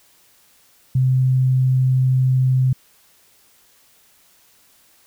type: tone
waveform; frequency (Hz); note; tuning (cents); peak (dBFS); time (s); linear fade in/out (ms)
sine; 129.5; C3; -17; -13; 0.95-2.73; 5
effects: white hiss -55 dBFS RMS until 5.06 s